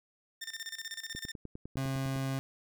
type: tone with tremolo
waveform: 15% pulse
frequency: 1805 Hz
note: A6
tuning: 44 cents sharp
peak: -31 dBFS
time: 0.41-1.32 s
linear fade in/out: 10 ms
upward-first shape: square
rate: 16 Hz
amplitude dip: 80%
type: click train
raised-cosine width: 3 ms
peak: -30 dBFS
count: 11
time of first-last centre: 1.15-2.161 s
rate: 9.89 Hz
type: tone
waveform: 30% pulse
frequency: 134.3 Hz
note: C3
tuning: 46 cents sharp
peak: -29 dBFS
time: 1.77-2.39 s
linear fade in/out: 0 ms
effects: none